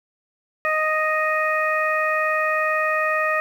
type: harmonic tone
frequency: 622.3 Hz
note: D#5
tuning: in tune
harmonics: 1 / 2 / 3 / 4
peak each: -24 / -23 / -23 / -28 dBFS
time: 0.65-3.4 s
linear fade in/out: 0 ms
effects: 8-bit

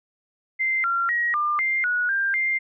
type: tone with pitch steps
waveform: sine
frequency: 2083 / 1375 / 1898 / 1198 / 2099 / 1461 / 1590 / 2102 Hz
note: C7 / F6 / A#6 / D6 / C7 / F#6 / G6 / C7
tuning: -8 / -27 / +31 / +34 / +5 / -22 / +24 / +7 cents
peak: -20 dBFS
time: 0.59-2.59 s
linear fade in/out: 20 ms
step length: 250 ms
effects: none

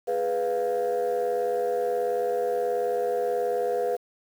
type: chord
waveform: sine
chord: F diminished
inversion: first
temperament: equal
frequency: 415.3 / 493.9 / 698.5 Hz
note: Ab4 / Cb5 / F5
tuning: 0 / 0 / 0 cents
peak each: -28 / -24 / -28 dBFS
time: 0.07-3.97 s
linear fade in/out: 20 ms
effects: tanh soft clip ceiling -19 dBFS + 8-bit

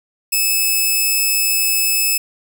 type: tone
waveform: 5% pulse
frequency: 2601 Hz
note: E7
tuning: 24 cents flat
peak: -5 dBFS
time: 0.32-2.18 s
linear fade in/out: 10 ms
effects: none

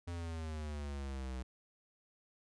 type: exponential sweep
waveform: square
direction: down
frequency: 87.31 to 62.6 Hz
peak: -40 dBFS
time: 0.07-1.43 s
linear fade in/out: 10 ms
effects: resampled to 22050 Hz

